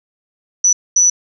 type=tone bursts at uneven times; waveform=sine; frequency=5940 Hz; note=F#8; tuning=6 cents sharp; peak=-8 dBFS; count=2; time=0.64-0.73 / 0.96-1.1 s; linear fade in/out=5 ms; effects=none